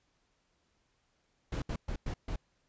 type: noise bursts at uneven times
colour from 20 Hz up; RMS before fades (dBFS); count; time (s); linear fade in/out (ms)
brown; -35; 5; 1.52-1.62 / 1.69-1.76 / 1.88-1.96 / 2.06-2.14 / 2.28-2.36; 5
effects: pink hiss -75 dBFS RMS until 2.68 s + resampled to 16000 Hz